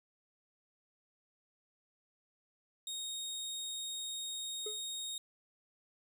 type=tone; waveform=25% pulse; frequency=3729 Hz; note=A#7; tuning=in tune; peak=-35 dBFS; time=2.87-5.18 s; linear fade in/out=2 ms
type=tone with exponential decay; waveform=triangle; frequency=425.2 Hz; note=G#4; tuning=41 cents sharp; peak=-35 dBFS; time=4.66-4.83 s; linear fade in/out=5 ms; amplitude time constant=36 ms
effects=none